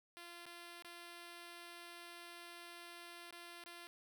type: tone with dropouts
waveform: 5% pulse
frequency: 345 Hz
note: F4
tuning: 21 cents flat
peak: -40 dBFS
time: 0.17-3.87 s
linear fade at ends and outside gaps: 0 ms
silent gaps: 0.456-0.463 / 0.823-0.846 / 3.308-3.326 / 3.639-3.66 s
effects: none